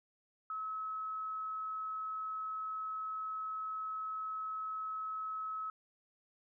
sine tone, 1289 Hz, E6, 39 cents flat, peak -37 dBFS, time 0.5-5.7 s, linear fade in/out 2 ms, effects none

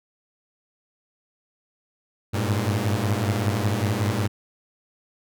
sawtooth tone cluster, 98.5 / 103.7 / 115 Hz, G2 / G#2 / A#2, +9 / -2 / -23 cents, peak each -22 dBFS, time 2.33-4.28 s, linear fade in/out 20 ms, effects none

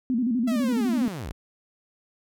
sine tone with vibrato, 240.6 Hz, B3, 45 cents flat, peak -21 dBFS, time 0.1-1.08 s, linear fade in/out 0 ms, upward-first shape square, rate 12 Hz, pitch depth 110 cents each way
sawtooth linear sweep, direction down, 675 to 33 Hz, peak -28 dBFS, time 0.47-1.32 s, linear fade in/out 10 ms
effects none

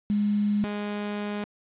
sine / sawtooth tone pair in turn, 206.7 / 206.7 Hz, G#3 / G#3, -8 / -8 cents, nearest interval unison, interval 0 cents, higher neither, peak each -21 / -25 dBFS, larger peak first, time 0.1-0.64 / 0.64-1.44 s, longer second, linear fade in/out 0 ms, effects resampled to 8000 Hz + 8-bit

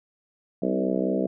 harmonic tone with a mistuned harmonic, 64.5 Hz, C2, 24 cents flat, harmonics 3 / 4 / 5 / 6 / 7 / 8 / 9 / 10, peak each -28 / -29 / -30 / -31 / -31 / -32 / -33 / -33 dBFS, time 0.62-1.27 s, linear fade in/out 5 ms, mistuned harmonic 5, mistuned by -16 cents, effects none

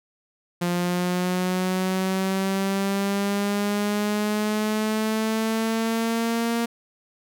sawtooth linear sweep, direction up, 174.61 to 233.7 Hz, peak -18 dBFS, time 0.61-6.66 s, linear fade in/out 10 ms, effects none

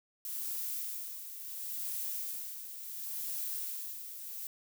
violet noise with tremolo, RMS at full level -37 dBFS, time 0.25-4.47 s, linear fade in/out 2 ms, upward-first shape sine, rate 0.71 Hz, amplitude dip 60%, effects none

